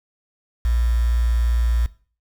sine tone with quantisation, 58.7 Hz, A#1, 13 cents sharp, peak -16 dBFS, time 0.65-1.86 s, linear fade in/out 0 ms, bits 6, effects noise-tail reverb RT60 0.4 s tail -18 dB re dry

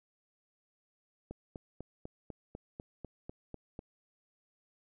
click train, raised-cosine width 2 ms, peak -29 dBFS, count 11, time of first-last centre 1.31-3.791 s, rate 4.03 Hz, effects none

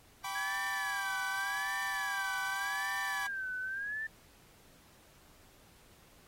sawtooth chord, G major, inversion none, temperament equal with one note detuned, 784 / 987.8 / 1148.5 Hz, G5 / B5 / D6, 0 / 0 / -39 cents, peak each -37 dBFS, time 0.24-3.27 s, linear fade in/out 5 ms
sine tone with vibrato, 1641 Hz, G#6, 21 cents flat, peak -35 dBFS, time 0.35-4.07 s, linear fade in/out 5 ms, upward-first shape sine, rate 0.86 Hz, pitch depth 150 cents each way
effects pink hiss -62 dBFS RMS until 6.27 s + AAC 48 kbps

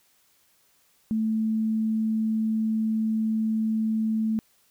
sine tone, 220 Hz, A3, in tune, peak -22 dBFS, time 1.11-4.39 s, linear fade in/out 0 ms, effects white hiss -64 dBFS RMS until 4.7 s

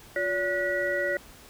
sine tone cluster, 356.7 / 571 / 1460 / 1933 Hz, F4 / D5 / F#6 / B6, +37 / -49 / -24 / -38 cents, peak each -34 / -28 / -33 / -29 dBFS, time 0.16-1.17 s, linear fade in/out 2 ms, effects pink hiss -50 dBFS RMS until 1.49 s

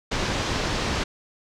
pink low-pass noise, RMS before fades -26 dBFS, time 0.11-1.04 s, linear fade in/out 10 ms, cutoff 6100 Hz, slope 24 dB/octave, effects none

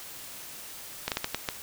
slowing click train, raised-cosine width 0.2 ms, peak -10 dBFS, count 6, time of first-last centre 1.08-1.488 s, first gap 38 ms, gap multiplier 1.39, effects white hiss -43 dBFS RMS until 1.62 s

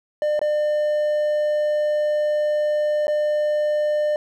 triangle tone with dropouts, 600 Hz, D5, 37 cents sharp, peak -16 dBFS, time 0.22-4.16 s, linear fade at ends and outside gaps 1 ms, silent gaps 0.393-0.415 / 3.07-3.08 s, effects none

